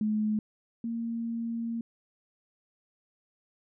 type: tone pair in turn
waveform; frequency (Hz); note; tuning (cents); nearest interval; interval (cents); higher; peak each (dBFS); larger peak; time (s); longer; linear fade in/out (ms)
sine; 213.9 / 230.9; A3 / A#3; -49 / -16; minor second; 133; second; -25 / -30; first; 0.01-0.39 / 0.84-1.81; second; 2
effects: none